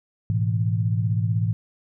sine chord, A suspended second, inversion none, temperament equal with one note detuned, 107.61 / 123.47 / 164.81 Hz, A2 / B2 / E3, -38 / 0 / 0 cents, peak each -21 / -27 / -27 dBFS, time 0.3-1.53 s, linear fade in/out 0 ms, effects none

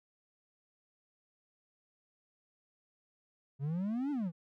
triangle exponential two-way sweep, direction up then down, 133.1 to 300 to 156.7 Hz, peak -30 dBFS, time 3.59-4.32 s, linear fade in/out 50 ms, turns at 4.11 s, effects none

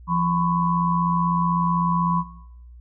sine tone cluster, 171.2 / 1003 / 1099 Hz, F3 / B5 / C#6, -34 / +26 / -15 cents, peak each -22 / -23 / -26 dBFS, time 0.07-2.24 s, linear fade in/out 50 ms, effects noise-tail reverb RT60 0.8 s tail -18 dB re dry + added 60 Hz sine -41 dBFS peak until 2.8 s

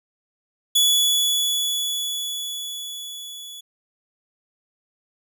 sawtooth tone with level ramp, 3412 Hz, G#7, 46 cents sharp, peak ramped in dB -11 to -33 dBFS, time 0.75-3.61 s, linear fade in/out 10 ms, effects none

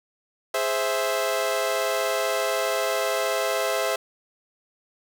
sawtooth chord, Ab augmented, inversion none, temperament equal, 415.3 / 523.3 / 659.3 Hz, Ab4 / C5 / E5, 0 / 0 / 0 cents, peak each -26 / -23 / -22 dBFS, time 0.54-3.96 s, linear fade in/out 5 ms, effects none

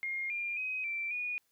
sine tone with pitch steps, 2131 / 2397 / 2522 / 2344 / 2456 Hz, C7 / D7 / D#7 / D7 / D#7, +31 / +35 / +23 / -4 / -23 cents, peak -33 dBFS, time 0.03-1.38 s, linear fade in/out 0 ms, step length 270 ms, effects white hiss -75 dBFS RMS until 1.51 s

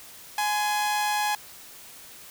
sawtooth tone pair together, 837 / 1029 Hz, G#5 / C6, +13 / -29 cents, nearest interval major third, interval 358 cents, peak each -20 / -31 dBFS, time 0.38-1.35 s, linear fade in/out 2 ms, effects white hiss -46 dBFS RMS until 2.3 s

